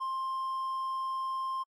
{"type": "tone with hard clipping", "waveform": "triangle", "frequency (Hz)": 1055, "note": "C6", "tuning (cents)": 14, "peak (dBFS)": -32, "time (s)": [0, 1.64], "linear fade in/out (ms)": 20, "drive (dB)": 5, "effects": ["AAC 64 kbps"]}